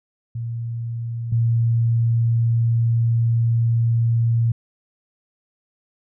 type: tone pair in turn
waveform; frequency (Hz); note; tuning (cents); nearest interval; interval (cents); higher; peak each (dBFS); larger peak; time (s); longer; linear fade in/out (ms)
sine; 116.54 / 115.96; A#2 / A#2; 0 / -9; unison; 9; first; -24 / -15; second; 0.35-1.32 / 1.32-4.52; second; 5
effects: none